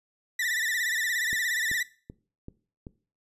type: tone with vibrato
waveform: 40% pulse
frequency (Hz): 1868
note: A#6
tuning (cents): +3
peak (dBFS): -25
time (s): 0.39-1.83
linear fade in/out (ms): 5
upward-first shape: sine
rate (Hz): 17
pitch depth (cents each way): 110
type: click train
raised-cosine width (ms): 3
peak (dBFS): -27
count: 5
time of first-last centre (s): 1.33-2.868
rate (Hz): 2.6
effects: noise-tail reverb RT60 0.4 s tail -19 dB re dry + resampled to 32000 Hz